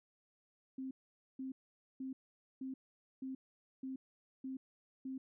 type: tone bursts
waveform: sine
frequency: 263.5 Hz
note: C4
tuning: 12 cents sharp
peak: -40 dBFS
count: 8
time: 0.78-5.18 s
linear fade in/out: 5 ms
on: 130 ms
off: 480 ms
effects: none